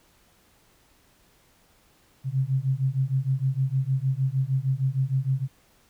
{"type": "beating tone pair", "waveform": "sine", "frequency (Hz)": [130, 136.5], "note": ["C3", "C#3"], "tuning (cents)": [-11, -26], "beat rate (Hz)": 6.5, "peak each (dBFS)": -25, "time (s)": [2.24, 5.48], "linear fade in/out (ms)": 50, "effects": ["pink hiss -61 dBFS RMS until 5.89 s"]}